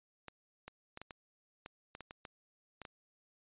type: clicks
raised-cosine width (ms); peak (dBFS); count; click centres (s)
0.3; -30; 12; 0.283 / 0.68 / 0.974 / 1.016 / 1.108 / 1.661 / 1.951 / 2.007 / 2.109 / 2.252 / 2.817 / 2.852
effects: resampled to 8000 Hz